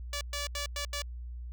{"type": "tone bursts at uneven times", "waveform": "5% pulse", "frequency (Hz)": 577, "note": "D5", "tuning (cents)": -31, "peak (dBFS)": -22, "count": 5, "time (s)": [[0.13, 0.21], [0.33, 0.47], [0.55, 0.66], [0.76, 0.85], [0.93, 1.02]], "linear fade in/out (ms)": 2, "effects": ["added 60 Hz sine -38 dBFS peak until 1.52 s"]}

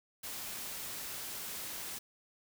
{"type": "noise", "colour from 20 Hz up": "white", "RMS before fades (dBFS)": -42, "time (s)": [0.23, 1.99], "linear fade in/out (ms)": 10, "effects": []}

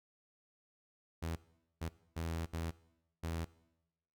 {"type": "tone bursts at uneven times", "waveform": "sawtooth", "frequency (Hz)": 82.41, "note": "E2", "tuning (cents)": 0, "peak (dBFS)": -33, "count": 5, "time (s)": [[1.22, 1.36], [1.81, 1.89], [2.16, 2.46], [2.53, 2.71], [3.23, 3.45]], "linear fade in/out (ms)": 10, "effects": ["noise-tail reverb RT60 0.9 s tail -20 dB re dry"]}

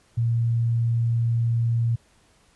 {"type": "tone", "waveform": "sine", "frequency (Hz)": 116.5, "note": "A#2", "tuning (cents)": -1, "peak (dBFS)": -19, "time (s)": [0.17, 1.96], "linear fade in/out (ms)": 10, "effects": ["pink hiss -60 dBFS RMS until 2.55 s", "resampled to 24000 Hz"]}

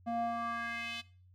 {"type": "tone with band-pass filter sweep", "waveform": "square", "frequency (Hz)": 233.1, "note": "A#3", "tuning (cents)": 0, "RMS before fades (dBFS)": -37, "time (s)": [0.06, 1.02], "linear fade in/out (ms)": 20, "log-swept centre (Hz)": [520, 3400], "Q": 2.8, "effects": ["noise-tail reverb RT60 0.4 s tail -19 dB re dry", "added 91 Hz sine -58 dBFS peak until 1.34 s"]}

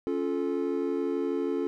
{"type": "chord", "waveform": "triangle", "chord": "Db augmented", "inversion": "none", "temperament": "equal with one note detuned", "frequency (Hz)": [277.2, 349.2, 435.7], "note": ["Db4", "F4", "A4"], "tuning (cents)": [0, 0, -17], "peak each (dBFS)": -29, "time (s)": [0.07, 1.67], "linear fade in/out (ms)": 0, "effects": []}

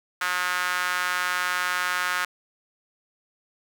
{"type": "tone with high-pass filter", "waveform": "sawtooth", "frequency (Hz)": 180, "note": "F#3", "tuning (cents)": -47, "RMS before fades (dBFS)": -26, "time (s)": [0.21, 2.25], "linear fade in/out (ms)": 5, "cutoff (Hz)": 1400, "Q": 3, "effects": []}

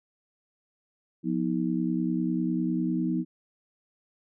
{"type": "tone cluster", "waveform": "sine", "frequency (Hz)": [177.2, 247.1, 317.2], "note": ["F3", "B3", "D#4"], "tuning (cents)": [25, 1, 33], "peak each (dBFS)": -29, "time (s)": [1.23, 3.25], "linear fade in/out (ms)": 50, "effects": []}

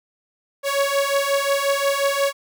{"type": "beating tone pair", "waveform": "sawtooth", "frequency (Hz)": [554.4, 560], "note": ["C#5", "C#5"], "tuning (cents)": [0, 18], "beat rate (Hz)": 5.6, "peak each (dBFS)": [-18, -17], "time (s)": [0.63, 2.33], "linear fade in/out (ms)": 50, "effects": []}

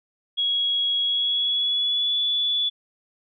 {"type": "tone with pitch glide", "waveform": "sine", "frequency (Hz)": [3322, 3441], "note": ["G#7", "A7"], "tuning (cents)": [0, -39], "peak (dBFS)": -20, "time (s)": [0.37, 2.7], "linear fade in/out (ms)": 20, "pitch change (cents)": 61, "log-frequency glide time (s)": [1.01, 2.19], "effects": []}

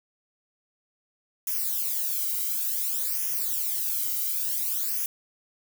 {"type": "noise with flanger", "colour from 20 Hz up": "violet", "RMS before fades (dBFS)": -28, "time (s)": [1.47, 5.06], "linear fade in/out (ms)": 2, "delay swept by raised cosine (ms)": [0.24, 1.17], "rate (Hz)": 0.56, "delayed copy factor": -0.95, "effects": []}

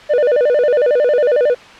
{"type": "tone with vibrato", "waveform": "triangle", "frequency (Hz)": 540, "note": "C#5", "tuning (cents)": -45, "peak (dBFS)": -8, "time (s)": [0.09, 1.55], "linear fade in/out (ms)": 20, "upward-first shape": "square", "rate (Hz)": 11, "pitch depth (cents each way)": 170, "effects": ["white hiss -37 dBFS RMS until 1.79 s", "low-pass 3000 Hz 12 dB/octave"]}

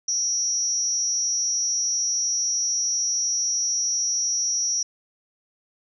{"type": "tone with amplitude modulation", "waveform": "sine", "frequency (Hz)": 5730, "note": "F8", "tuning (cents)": 44, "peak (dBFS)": -17, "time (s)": [0.08, 4.83], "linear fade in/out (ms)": 5, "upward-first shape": "sine", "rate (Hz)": 287, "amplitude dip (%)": 95, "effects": []}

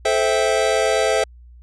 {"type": "chord", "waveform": "square", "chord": "A minor seventh", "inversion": "none", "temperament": "equal with one note detuned", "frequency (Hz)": [435.2, 523.3, 659.3, 784], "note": ["A4", "C5", "E5", "G5"], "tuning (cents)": [-19, 0, 0, 0], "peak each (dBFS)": [-22, -22, -21, -26], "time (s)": [0.05, 1.24], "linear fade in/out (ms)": 5, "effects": ["added 60 Hz sine -41 dBFS peak until 1.62 s", "resampled to 22050 Hz"]}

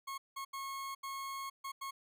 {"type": "tone bursts at uneven times", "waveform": "40% pulse", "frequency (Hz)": 1090, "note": "C#6", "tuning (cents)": -29, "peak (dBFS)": -39, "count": 6, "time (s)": [[0.07, 0.18], [0.36, 0.45], [0.53, 0.95], [1.03, 1.5], [1.64, 1.72], [1.81, 1.91]], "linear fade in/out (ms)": 10, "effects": []}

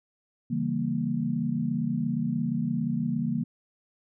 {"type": "chord", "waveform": "sine", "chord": "C# diminished seventh", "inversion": "none", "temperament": "equal", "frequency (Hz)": [138.59, 164.81, 196, 233.1], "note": ["C#3", "E3", "G3", "Bb3"], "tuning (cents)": [0, 0, 0, 0], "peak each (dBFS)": [-33, -31, -33, -28], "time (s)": [0.5, 3.44], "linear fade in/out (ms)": 10, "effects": []}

